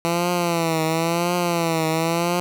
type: tone with vibrato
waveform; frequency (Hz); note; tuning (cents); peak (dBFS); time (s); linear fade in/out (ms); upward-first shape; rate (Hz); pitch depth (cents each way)
10% pulse; 167.8; E3; +31; -11; 0.05-2.4; 0; triangle; 0.96; 100
effects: none